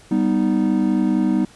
triangle chord, G augmented, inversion none, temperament equal, 196 / 246.9 / 311.1 Hz, G3 / B3 / D#4, 0 / 0 / 0 cents, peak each -18 dBFS, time 0.11-1.45 s, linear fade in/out 5 ms, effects pink hiss -48 dBFS RMS until 1.55 s + resampled to 24000 Hz

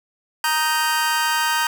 sawtooth chord, Eb major, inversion second, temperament just, 933.4 / 1244.5 / 1555.6 Hz, Bb5 / Eb6 / G6, +2 / 0 / -14 cents, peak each -17 / -22 / -19 dBFS, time 0.44-1.67 s, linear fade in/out 2 ms, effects none

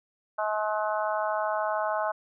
harmonic tone, 213 Hz, G#3, 44 cents sharp, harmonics 3 / 4 / 5 / 6 / 7, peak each -29 / -31 / -33 / -35 / -36 dBFS, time 0.38-2.12 s, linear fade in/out 10 ms, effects none

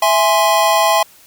square chord, E augmented, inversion none, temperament equal, 659.3 / 830.6 / 1046.5 Hz, E5 / G#5 / B#5, 0 / 0 / 0 cents, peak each -16 dBFS, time 0.02-1.03 s, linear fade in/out 5 ms, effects white hiss -46 dBFS RMS until 1.26 s

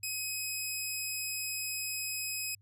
10% pulse tone, 2534 Hz, D#7, 31 cents sharp, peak -25 dBFS, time 0.03-2.55 s, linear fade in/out 5 ms, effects added 101 Hz sine -60 dBFS peak until 2.61 s + resampled to 32000 Hz

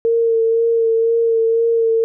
sine tone with vibrato, 456.9 Hz, A#4, 35 cents flat, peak -12 dBFS, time 0.05-2.04 s, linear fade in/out 0 ms, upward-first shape sine, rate 2 Hz, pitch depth 20 cents each way, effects none

